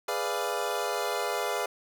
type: chord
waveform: 25% pulse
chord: G# diminished seventh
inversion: none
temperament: equal with one note detuned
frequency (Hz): 415.3 / 493.9 / 587.3 / 692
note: G#4 / B4 / D5 / F5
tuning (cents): 0 / 0 / 0 / -16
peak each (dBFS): -30 / -30 / -31 / -30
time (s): 0.08-1.66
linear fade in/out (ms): 5
effects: none